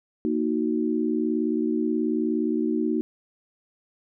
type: chord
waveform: sine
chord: D# minor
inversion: second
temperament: equal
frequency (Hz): 233.1 / 311.1 / 370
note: A#3 / D#4 / F#4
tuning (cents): 0 / 0 / 0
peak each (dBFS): -26 / -25 / -28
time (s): 0.25-3.01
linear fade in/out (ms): 0
effects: none